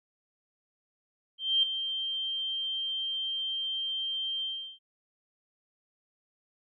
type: tone with ADSR envelope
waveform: sine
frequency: 3152 Hz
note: G7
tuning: 9 cents sharp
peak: -20 dBFS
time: 1.38-4.79 s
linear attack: 250 ms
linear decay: 6 ms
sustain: -10 dB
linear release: 360 ms
effects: none